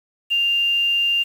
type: tone with quantisation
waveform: sine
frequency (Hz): 2794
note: F7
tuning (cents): 0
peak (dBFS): -16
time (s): 0.3-1.24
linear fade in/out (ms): 20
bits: 7
effects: none